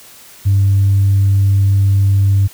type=tone; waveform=sine; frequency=98.6 Hz; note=G2; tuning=11 cents sharp; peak=-7 dBFS; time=0.45-2.48 s; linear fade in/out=20 ms; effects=tanh soft clip ceiling -5 dBFS + white hiss -40 dBFS RMS until 2.53 s